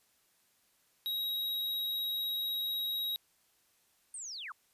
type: tone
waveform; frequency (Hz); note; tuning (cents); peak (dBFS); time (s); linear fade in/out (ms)
square; 3821; A#7; +42; -33; 1.06-3.16; 0
type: linear sweep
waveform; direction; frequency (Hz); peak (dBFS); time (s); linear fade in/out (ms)
sine; down; 8980 to 1000; -40; 4.14-4.52; 2
effects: white hiss -71 dBFS RMS until 4.73 s + resampled to 32000 Hz